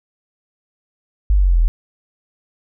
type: exponential sweep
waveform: sine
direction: down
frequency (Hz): 51.8 to 38.89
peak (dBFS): -10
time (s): 1.3-1.68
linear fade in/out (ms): 0
effects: none